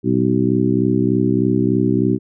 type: harmonic tone with a mistuned harmonic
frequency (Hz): 63.3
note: B1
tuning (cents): +43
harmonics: 2 / 3 / 4 / 5 / 6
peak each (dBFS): -21 / -20 / -19 / -19 / -21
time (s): 0.03-2.19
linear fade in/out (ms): 50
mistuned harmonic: 2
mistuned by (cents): -120
effects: none